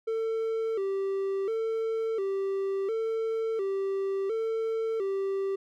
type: tone with vibrato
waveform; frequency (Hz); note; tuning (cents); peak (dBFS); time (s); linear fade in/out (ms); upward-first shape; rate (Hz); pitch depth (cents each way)
triangle; 418; G#4; +11; -25; 0.07-5.56; 10; square; 0.71; 120
effects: none